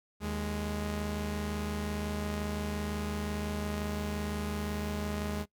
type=tone pair together; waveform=sawtooth; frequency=77.8 / 207.7 Hz; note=D#2 / G#3; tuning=0 / 0 cents; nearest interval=octave + perfect fourth; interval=1700 cents; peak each=-32 / -31 dBFS; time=0.2-5.46 s; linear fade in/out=50 ms; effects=noise-tail reverb RT60 0.1 s tail -21 dB re dry